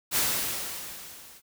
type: noise with level ramp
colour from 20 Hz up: white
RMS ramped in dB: -23 to -51 dBFS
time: 0.11-1.42 s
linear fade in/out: 50 ms
effects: none